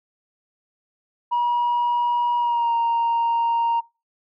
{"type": "tone with pitch glide", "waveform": "sine", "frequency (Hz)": [960, 930.5], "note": ["B5", "A#5"], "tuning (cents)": [-49, -3], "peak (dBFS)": -16, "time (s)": [1.31, 3.81], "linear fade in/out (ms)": 20, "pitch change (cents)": -54, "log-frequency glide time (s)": [2.38, 2.74], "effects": ["noise-tail reverb RT60 0.3 s tail -25 dB re dry", "tanh soft clip ceiling -16 dBFS"]}